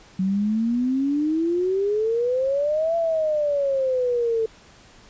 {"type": "exponential two-way sweep", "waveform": "sine", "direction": "up then down", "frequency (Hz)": [185, 676, 442.3], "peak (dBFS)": -19, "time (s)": [0.19, 4.46], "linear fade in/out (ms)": 5, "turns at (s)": 2.96, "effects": ["pink hiss -50 dBFS RMS until 5.09 s", "resampled to 16000 Hz"]}